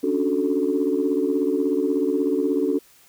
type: chord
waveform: sine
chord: D major seventh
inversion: third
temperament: equal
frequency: 277.2 / 293.7 / 370 / 440 Hz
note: C#4 / D4 / F#4 / A4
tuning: 0 / 0 / 0 / 0 cents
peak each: -24 dBFS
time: 0.03-2.79 s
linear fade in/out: 10 ms
effects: tanh soft clip ceiling -10 dBFS + white hiss -54 dBFS RMS until 3.08 s